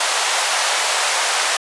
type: band-pass noise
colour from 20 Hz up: pink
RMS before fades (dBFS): -19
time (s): 0-1.57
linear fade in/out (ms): 5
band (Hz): 650 to 10000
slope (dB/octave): 24
effects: resampled to 24000 Hz